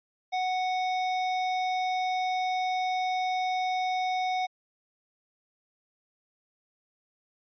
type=tone; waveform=square; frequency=740 Hz; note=F#5; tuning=in tune; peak=-27 dBFS; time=0.32-4.47 s; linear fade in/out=20 ms; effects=resampled to 11025 Hz